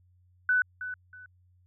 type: tone with echo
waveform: sine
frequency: 1496 Hz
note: F#6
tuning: 19 cents sharp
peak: -21 dBFS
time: 0.49-0.62 s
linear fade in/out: 2 ms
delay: 320 ms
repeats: 2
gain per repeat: -12 dB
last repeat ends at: 1.26 s
effects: added 90 Hz sine -60 dBFS peak until 1.66 s